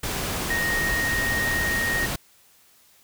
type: tone in noise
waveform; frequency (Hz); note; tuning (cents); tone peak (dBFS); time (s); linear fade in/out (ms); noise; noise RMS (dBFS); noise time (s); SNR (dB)
sine; 1864.7; A#6; 0; -23; 0.5-2.06; 5; pink; -28; 0.03-2.16; +2
effects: white hiss -57 dBFS RMS until 3.03 s